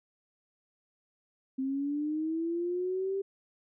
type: linear sweep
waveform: sine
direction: up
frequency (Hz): 261.6 to 395.1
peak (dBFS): -29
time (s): 1.58-3.22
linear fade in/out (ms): 10
effects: none